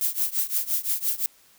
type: noise with tremolo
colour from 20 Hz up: violet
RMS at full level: -22 dBFS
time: 0.01-1.26 s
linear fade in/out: 0 ms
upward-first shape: triangle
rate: 5.8 Hz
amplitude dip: 95%
effects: white hiss -57 dBFS RMS until 1.58 s